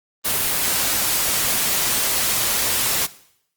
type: noise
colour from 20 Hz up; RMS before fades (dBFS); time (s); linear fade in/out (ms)
white; -20; 0.24-3.07; 20
effects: noise-tail reverb RT60 0.7 s tail -18 dB re dry + Opus 24 kbps